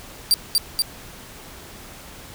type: tone with echo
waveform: sawtooth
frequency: 4699 Hz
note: D8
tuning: in tune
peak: -10 dBFS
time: 0.31-0.34 s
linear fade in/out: 0 ms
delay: 240 ms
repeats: 2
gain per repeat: -2 dB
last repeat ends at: 0.82 s
effects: pink hiss -41 dBFS RMS until 2.34 s